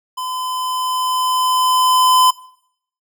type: tone with level ramp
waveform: square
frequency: 1018 Hz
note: C6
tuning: 48 cents flat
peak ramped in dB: -23 to -9 dBFS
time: 0.17-2.31 s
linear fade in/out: 10 ms
effects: noise-tail reverb RT60 0.7 s tail -21 dB re dry